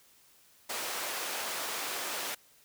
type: high-pass noise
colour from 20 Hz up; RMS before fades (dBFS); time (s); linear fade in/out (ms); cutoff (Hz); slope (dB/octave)
pink; -36; 0.69-2.35; 10; 580; 12
effects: white hiss -62 dBFS RMS until 2.64 s